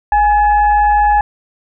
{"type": "tone with frequency modulation", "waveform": "sine", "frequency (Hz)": 830.6, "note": "G#5", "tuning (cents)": 0, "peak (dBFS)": -8, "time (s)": [0.12, 1.21], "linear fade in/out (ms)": 2, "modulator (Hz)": 885, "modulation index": 0.48, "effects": []}